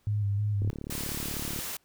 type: tone with vibrato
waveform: sine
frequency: 102.6 Hz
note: G#2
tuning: 21 cents flat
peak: -25 dBFS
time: 0.07-0.7 s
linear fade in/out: 0 ms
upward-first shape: square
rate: 3.2 Hz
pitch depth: 32 cents each way
type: click train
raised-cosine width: 3 ms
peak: -24 dBFS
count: 36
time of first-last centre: 0.62-1.59 s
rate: 36.1 Hz
type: noise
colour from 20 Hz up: white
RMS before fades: -36 dBFS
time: 0.9-1.77 s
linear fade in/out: 5 ms
effects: pink hiss -69 dBFS RMS until 1.84 s